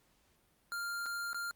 square tone with dropouts, 1396.9 Hz, F6, in tune, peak -37 dBFS, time 0.72-1.51 s, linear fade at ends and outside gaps 0 ms, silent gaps 1.059-1.063 / 1.331-1.345 s, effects pink hiss -71 dBFS RMS until 1.55 s + Opus 48 kbps

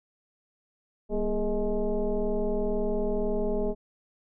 sine tone with frequency modulation, 196 Hz, G3, in tune, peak -24 dBFS, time 1.09-3.75 s, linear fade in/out 50 ms, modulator 217 Hz, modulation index 1.9, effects none

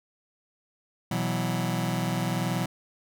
sawtooth chord, B suspended fourth, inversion none, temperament just, 123.47 / 164.63 / 185.21 Hz, B2 / E3 / F#3, 0 / -2 / +2 cents, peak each -26 dBFS, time 1.11-2.66 s, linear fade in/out 5 ms, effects none

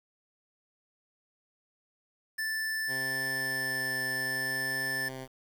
square tone, 1760 Hz, A6, in tune, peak -31 dBFS, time 2.38-5.09 s, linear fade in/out 10 ms
10% pulse tone with vibrato, 130.6 Hz, C3, 3 cents flat, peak -31 dBFS, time 2.87-5.28 s, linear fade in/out 50 ms, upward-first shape triangle, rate 0.63 Hz, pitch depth 27 cents each way
effects 9-bit

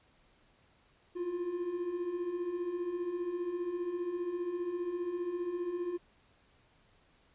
triangle beating tone pair, 338.8 / 353.8 Hz, E4 / F4, +48 / +23 cents, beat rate 15 Hz, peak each -39 / -32 dBFS, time 1.15-5.98 s, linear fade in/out 20 ms, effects pink hiss -67 dBFS RMS until 7.34 s + resampled to 8000 Hz

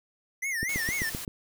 square tone with vibrato, 1979 Hz, B6, 3 cents sharp, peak -29 dBFS, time 0.42-1.1 s, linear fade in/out 10 ms, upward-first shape sine, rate 4.2 Hz, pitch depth 190 cents each way
click train, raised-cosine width 3 ms, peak -20 dBFS, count 6, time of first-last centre 0.63-1.279 s, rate 7.71 Hz
white noise, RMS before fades -38 dBFS, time 0.69-1.25 s, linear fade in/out 2 ms
effects none

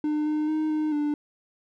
triangle tone with pitch steps, 301.6 / 304.4 / 310.5 / 307.3 / 295.3 Hz, D4 / D#4 / D#4 / D#4 / D4, +46 / -38 / -3 / -21 / +10 cents, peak -21 dBFS, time 0.04-1.14 s, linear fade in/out 2 ms, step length 220 ms, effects none

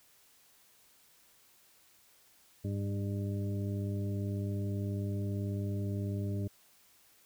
harmonic tone with a mistuned harmonic, 100 Hz, G2, 35 cents sharp, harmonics 1 / 2 / 3 / 4 / 6, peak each -33 / -39 / -43 / -45 / -49 dBFS, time 2.64-6.48 s, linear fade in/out 10 ms, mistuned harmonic 1, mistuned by +30 cents, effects white hiss -64 dBFS RMS until 7.25 s

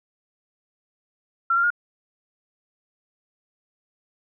sine tone with pitch steps, 1362 / 1387 / 1425 Hz, F6 / F6 / F6, -44 / -12 / +34 cents, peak -17 dBFS, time 1.5-1.704 s, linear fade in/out 5 ms, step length 68 ms, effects none

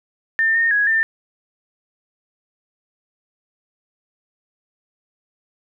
sine tone with pitch steps, 1799 / 1834 / 1665 / 1793 Hz, A6 / A#6 / G#6 / A6, +38 / -29 / +4 / +32 cents, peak -14 dBFS, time 0.39-1.03 s, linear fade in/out 0 ms, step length 160 ms, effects none

